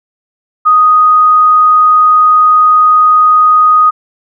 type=tone; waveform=sine; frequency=1245 Hz; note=D#6; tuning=1 cent sharp; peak=-3 dBFS; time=0.65-3.91 s; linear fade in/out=20 ms; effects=none